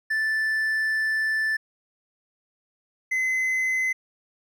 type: tone pair in turn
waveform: triangle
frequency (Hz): 1759 / 2043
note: A6 / C7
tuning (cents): -1 / -42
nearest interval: minor third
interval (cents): 259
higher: second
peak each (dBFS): -20 / -20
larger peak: neither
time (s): 0.1-1.57 / 3.11-3.93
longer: first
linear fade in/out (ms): 10
effects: none